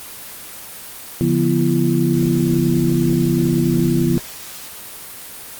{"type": "tone cluster", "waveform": "sine", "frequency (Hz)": [142.3, 173.3, 243.2, 337.6], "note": ["C#3", "F3", "B3", "E4"], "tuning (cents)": [46, -13, -26, 41], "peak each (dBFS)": -19, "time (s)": [1.21, 4.18], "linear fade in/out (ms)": 0, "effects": ["white hiss -34 dBFS RMS until 5.59 s", "Opus 24 kbps"]}